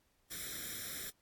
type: noise with comb filter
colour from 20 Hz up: white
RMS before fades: -43 dBFS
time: 0.3-1.11 s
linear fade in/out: 20 ms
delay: 0.54 ms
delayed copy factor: +0.95
effects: pink hiss -75 dBFS RMS until 1.21 s + AAC 64 kbps